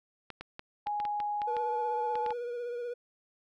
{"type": "clicks", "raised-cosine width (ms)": 0.3, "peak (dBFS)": -25, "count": 12, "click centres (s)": [0.303, 0.41, 0.594, 0.87, 1.001, 1.052, 1.202, 1.418, 1.567, 2.155, 2.263, 2.306]}
{"type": "tone with pitch glide", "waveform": "sine", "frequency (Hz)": [830.6, 857.9], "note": ["G#5", "A5"], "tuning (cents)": [0, -44], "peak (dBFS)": -30, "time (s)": [0.86, 2.33], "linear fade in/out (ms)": 10, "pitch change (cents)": 56, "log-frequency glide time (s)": [1.44, 1.5]}
{"type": "tone with vibrato", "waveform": "triangle", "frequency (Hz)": 481.4, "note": "B4", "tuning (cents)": -44, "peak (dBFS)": -32, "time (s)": [1.47, 2.94], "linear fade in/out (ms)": 10, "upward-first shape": "triangle", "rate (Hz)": 16, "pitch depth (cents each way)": 37}
{"effects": []}